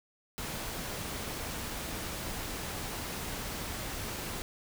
pink noise, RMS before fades -38 dBFS, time 0.38-4.42 s, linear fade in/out 0 ms, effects none

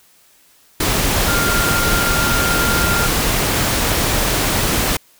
sine tone in noise, 1396.9 Hz, F6, in tune, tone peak -19 dBFS, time 1.28-3.07 s, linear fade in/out 5 ms, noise pink, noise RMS -17 dBFS, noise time 0.8-4.97 s, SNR -5 dB, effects white hiss -52 dBFS RMS until 5.19 s

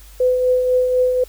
sine tone with tremolo, 504 Hz, B4, 35 cents sharp, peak -11 dBFS, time 0.2-1.24 s, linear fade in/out 5 ms, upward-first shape triangle, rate 4 Hz, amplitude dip 45%, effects added 50 Hz sine -40 dBFS peak until 1.28 s + white hiss -47 dBFS RMS until 1.28 s

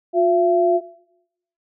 sine tone pair together, 357.2 / 675 Hz, F4 / E5, +39 / +41 cents, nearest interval major seventh, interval 1102 cents, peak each -16 dBFS, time 0.13-0.81 s, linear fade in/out 50 ms, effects noise-tail reverb RT60 0.8 s tail -19 dB re dry

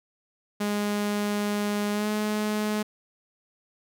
sawtooth tone with pitch glide, 206.6 to 211.9 Hz, G#3 to G#3, -9 to +35 cents, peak -21 dBFS, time 0.6-2.83 s, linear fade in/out 10 ms, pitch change +44 cents, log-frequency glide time 1.92-2.08 s, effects none

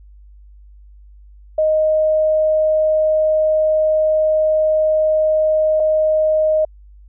sine tone pair in turn, 622.3 / 622.3 Hz, D#5 / D#5, 0 / 0 cents, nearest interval unison, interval 0 cents, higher neither, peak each -12 dBFS, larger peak neither, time 1.58-5.8 / 5.8-6.65 s, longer first, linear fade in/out 5 ms, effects added 50 Hz sine -40 dBFS peak until 7.08 s

